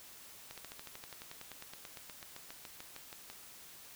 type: slowing click train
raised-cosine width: 0.2 ms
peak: -29 dBFS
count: 26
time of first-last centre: 0.51-3.3 s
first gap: 67 ms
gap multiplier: 1.04
effects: white hiss -54 dBFS RMS until 3.95 s